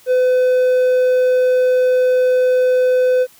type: tone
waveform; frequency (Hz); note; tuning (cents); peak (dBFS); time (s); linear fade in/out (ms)
triangle; 506; B4; +42; -9; 0.06-3.27; 50
effects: white hiss -48 dBFS RMS until 3.39 s